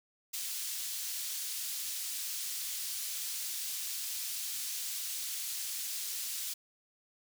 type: high-pass noise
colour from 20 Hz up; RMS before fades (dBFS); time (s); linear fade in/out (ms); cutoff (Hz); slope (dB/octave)
pink; -38; 0.33-6.54; 10; 4600; 12
effects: none